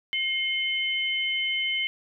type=tone pair together; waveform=sine; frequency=2137 / 3050 Hz; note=C7 / G7; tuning=+36 / -48 cents; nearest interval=tritone; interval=616 cents; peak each=-27 dBFS; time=0.13-1.87 s; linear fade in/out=0 ms; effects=none